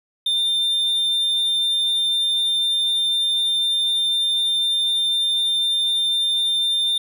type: tone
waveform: triangle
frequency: 3598 Hz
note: A7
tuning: 38 cents sharp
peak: -16 dBFS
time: 0.26-6.98 s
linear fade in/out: 5 ms
effects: none